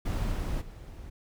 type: noise with level steps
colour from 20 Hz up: brown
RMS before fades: -29 / -31 / -44 dBFS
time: 0.05-1.1 s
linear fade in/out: 10 ms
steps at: 0.31 / 0.6 s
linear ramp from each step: 20 ms
effects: none